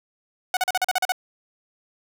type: tone bursts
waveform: sawtooth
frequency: 739 Hz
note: F#5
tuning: 2 cents flat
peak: -15 dBFS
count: 9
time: 0.54-1.121 s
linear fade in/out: 2 ms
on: 29 ms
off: 40 ms
effects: none